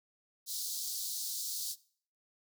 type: high-pass noise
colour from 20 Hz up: pink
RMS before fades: -38 dBFS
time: 0.46-1.76 s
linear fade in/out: 50 ms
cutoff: 4000 Hz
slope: 48 dB/octave
effects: noise-tail reverb RT60 0.5 s tail -20 dB re dry